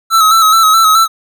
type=tone with vibrato; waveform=square; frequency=1303 Hz; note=E6; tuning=20 cents flat; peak=-6 dBFS; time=0.1-1.08 s; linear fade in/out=50 ms; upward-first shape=square; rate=4.7 Hz; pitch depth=38 cents each way; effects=none